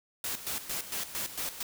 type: noise with tremolo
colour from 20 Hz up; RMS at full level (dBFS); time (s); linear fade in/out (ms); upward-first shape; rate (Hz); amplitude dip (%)
white; -34; 0.24-1.63; 2; square; 4.4; 70
effects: none